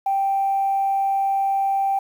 sine tone, 784 Hz, G5, in tune, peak -17 dBFS, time 0.06-1.99 s, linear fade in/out 5 ms, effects tanh soft clip ceiling -13 dBFS + 8-bit

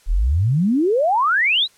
sine exponential sweep, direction up, 34.17 to 4129 Hz, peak -14 dBFS, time 0.06-1.68 s, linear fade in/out 50 ms, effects white hiss -54 dBFS RMS until 1.77 s + low-pass 10000 Hz 12 dB/octave

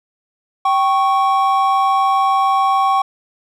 triangle tone pair together, 777 / 1104 Hz, G5 / C#6, -16 / -7 cents, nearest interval tritone, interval 609 cents, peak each -13 dBFS, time 0.65-3.02 s, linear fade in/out 5 ms, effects none

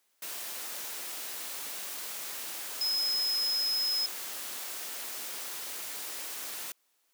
sine tone in noise, 5120 Hz, D#8, 49 cents sharp, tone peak -27 dBFS, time 2.81-4.06 s, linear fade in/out 2 ms, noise white, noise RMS -39 dBFS, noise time 0.22-6.72 s, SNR +9 dB, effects white hiss -73 dBFS RMS until 7.13 s + high-pass 300 Hz 12 dB/octave

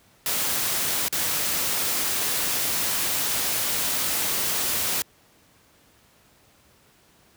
white noise with dropouts, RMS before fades -25 dBFS, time 0.26-5.02 s, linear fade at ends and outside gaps 1 ms, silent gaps 1.083-1.126 s, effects pink hiss -58 dBFS RMS until 7.36 s + high-pass 60 Hz 12 dB/octave

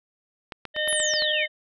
clicks, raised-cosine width 0.3 ms, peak -18 dBFS, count 8, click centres 0.522 / 0.653 / 0.764 / 0.876 / 0.928 / 1.001 / 1.137 / 1.222 s
harmonic tone, 610 Hz, D#5, 34 cents flat, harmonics 1 / 3 / 5 / 6, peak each -28 / -27 / -29 / -33 dBFS, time 0.74-1.48 s, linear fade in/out 50 ms
sine exponential sweep, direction down, 11420 to 2059 Hz, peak -25 dBFS, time 0.88-1.46 s, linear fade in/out 5 ms
effects none

